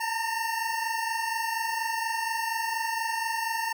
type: tone pair together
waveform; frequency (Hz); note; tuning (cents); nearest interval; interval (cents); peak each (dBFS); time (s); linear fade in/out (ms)
25% pulse; 899 / 923.2; A5 / A#5; +37 / -17; unison; 46; -26 / -28; 0-3.73; 10
effects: none